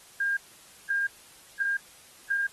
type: tone bursts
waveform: sine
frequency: 1609 Hz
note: G6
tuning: 45 cents sharp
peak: -24 dBFS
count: 4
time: 0.2-2.47 s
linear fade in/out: 5 ms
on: 170 ms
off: 530 ms
effects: white hiss -53 dBFS RMS until 2.52 s + AAC 32 kbps